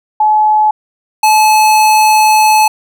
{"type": "tone pair in turn", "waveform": ["sine", "square"], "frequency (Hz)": [855, 861.4], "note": ["A5", "A5"], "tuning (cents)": [-50, -37], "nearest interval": "unison", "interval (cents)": 13, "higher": "second", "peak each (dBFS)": -6, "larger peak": "neither", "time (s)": [[0.2, 0.71], [1.23, 2.68]], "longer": "second", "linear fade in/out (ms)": 5, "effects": []}